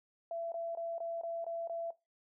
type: tone bursts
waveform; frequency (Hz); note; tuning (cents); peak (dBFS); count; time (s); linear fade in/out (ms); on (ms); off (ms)
sine; 671; E5; +31; -36; 7; 0.31-1.906; 2; 210; 21
effects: noise-tail reverb RT60 0.2 s tail -17 dB re dry